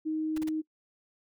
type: tone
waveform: sine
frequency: 313 Hz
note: D#4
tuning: 10 cents sharp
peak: -28 dBFS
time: 0.05-0.62 s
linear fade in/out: 20 ms
type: noise bursts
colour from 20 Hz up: pink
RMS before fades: -43 dBFS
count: 3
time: 0.36-0.491 s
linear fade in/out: 5 ms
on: 21 ms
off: 34 ms
effects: noise-tail reverb RT60 0.1 s tail -22 dB re dry